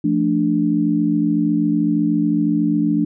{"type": "chord", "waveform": "sine", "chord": "D minor", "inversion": "first", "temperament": "equal with one note detuned", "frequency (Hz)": [171.91, 220, 293.7], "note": ["F3", "A3", "D4"], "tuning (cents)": [-27, 0, 0], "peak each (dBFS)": [-21, -20, -17], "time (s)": [0.04, 3.05], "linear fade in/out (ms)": 5, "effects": []}